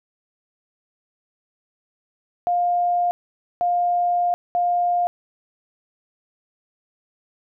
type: tone bursts at uneven times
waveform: sine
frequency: 705 Hz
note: F5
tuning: 16 cents sharp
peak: -17 dBFS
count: 3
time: 2.47-3.11 / 3.61-4.34 / 4.55-5.07 s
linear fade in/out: 0 ms
effects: none